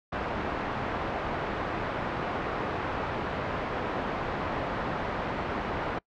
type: low-pass noise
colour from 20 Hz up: white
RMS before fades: -32 dBFS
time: 0.12-5.99 s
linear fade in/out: 10 ms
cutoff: 1100 Hz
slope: 12 dB/octave
effects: noise-tail reverb RT60 0.1 s tail -25 dB re dry + low-pass 4000 Hz 12 dB/octave